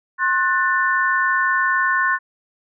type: chord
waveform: sine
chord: F# diminished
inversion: second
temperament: just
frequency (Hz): 1065.6 / 1480 / 1776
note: C6 / F#6 / A6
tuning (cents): +31 / 0 / +16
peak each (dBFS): -20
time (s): 0.18-2.19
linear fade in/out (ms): 50
effects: none